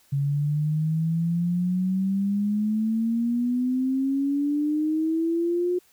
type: exponential sweep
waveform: sine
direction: up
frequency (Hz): 138.59 to 361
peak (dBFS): -21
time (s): 0.12-5.79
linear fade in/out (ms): 10
effects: white hiss -60 dBFS RMS until 5.92 s